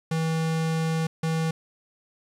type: tone bursts at uneven times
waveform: square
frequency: 161.5 Hz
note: E3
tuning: 35 cents flat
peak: -24 dBFS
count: 2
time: 0.11-1.07 / 1.23-1.51 s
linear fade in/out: 5 ms
effects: low-pass 10000 Hz 12 dB/octave + 9-bit